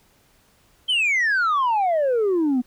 sine exponential sweep, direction down, 3169 to 238.8 Hz, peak -15 dBFS, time 0.88-2.62 s, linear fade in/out 20 ms, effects tanh soft clip ceiling -16 dBFS + pink hiss -59 dBFS RMS until 2.66 s

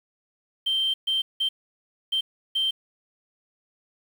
sine tone bursts at uneven times, 3136 Hz, G7, in tune, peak -20 dBFS, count 5, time 0.66-0.94 / 1.07-1.22 / 1.4-1.49 / 2.12-2.21 / 2.55-2.71 s, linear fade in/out 10 ms, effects tanh soft clip ceiling -18 dBFS + 8-bit

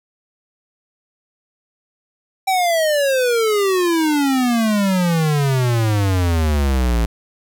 square exponential sweep, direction down, 778 to 55 Hz, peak -15 dBFS, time 2.47-7.06 s, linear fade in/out 10 ms, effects none

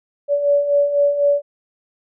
sine beating tone pair, 570 / 574 Hz, C#5 / D5, +48 / -40 cents, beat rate 4 Hz, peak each -21 / -14 dBFS, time 0.28-1.42 s, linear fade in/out 50 ms, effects none

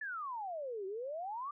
sine exponential two-way sweep, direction down then up, 1775 to 371.6 to 1198 Hz, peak -38 dBFS, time 0.01-1.51 s, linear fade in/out 5 ms, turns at 0.86 s, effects none

